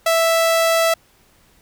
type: tone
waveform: sawtooth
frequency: 659.3 Hz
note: E5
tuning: in tune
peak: -10 dBFS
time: 0.06-0.94 s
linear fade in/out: 5 ms
effects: pink hiss -55 dBFS RMS until 1.61 s